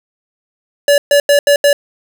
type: tone bursts at uneven times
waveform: square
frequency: 573 Hz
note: D5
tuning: 43 cents flat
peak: -7 dBFS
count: 5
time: 0.88-0.98 / 1.11-1.2 / 1.29-1.39 / 1.47-1.56 / 1.64-1.73 s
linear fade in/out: 2 ms
effects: none